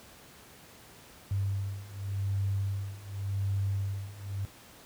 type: beating tone pair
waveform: sine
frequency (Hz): 98 / 98.88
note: G2 / G2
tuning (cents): 0 / +15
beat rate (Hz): 0.88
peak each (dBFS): -33 / -31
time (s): 1.31-4.45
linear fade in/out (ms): 0
effects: pink hiss -53 dBFS RMS until 4.85 s + high-pass 60 Hz 12 dB/octave